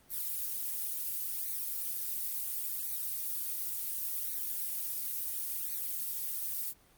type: noise with flanger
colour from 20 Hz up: violet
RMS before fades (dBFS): -36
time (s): 0.09-6.74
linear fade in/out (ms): 50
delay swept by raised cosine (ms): 0.48 to 4.88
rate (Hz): 0.71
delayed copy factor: +0.75
effects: pink hiss -63 dBFS RMS until 6.97 s + Opus 32 kbps